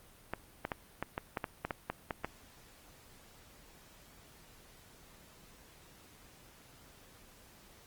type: clicks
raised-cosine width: 0.5 ms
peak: -19 dBFS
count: 12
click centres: 0.336 / 0.651 / 0.718 / 1.026 / 1.179 / 1.372 / 1.442 / 1.65 / 1.708 / 1.9 / 2.108 / 2.246 s
effects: pink hiss -59 dBFS RMS until 7.86 s + Opus 32 kbps